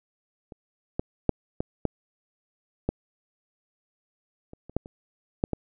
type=clicks; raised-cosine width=2 ms; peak=-28 / -13 / -6 / -13 / -10 / -11 / -29 / -29 / -11 / -28 / -9 / -14 dBFS; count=12; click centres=0.522 / 0.995 / 1.293 / 1.605 / 1.853 / 2.89 / 4.534 / 4.696 / 4.766 / 4.859 / 5.439 / 5.533 s; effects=none